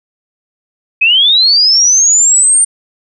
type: linear sweep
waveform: sine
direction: up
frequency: 2489 to 8920 Hz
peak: -5 dBFS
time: 1.01-2.65 s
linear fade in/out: 10 ms
effects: none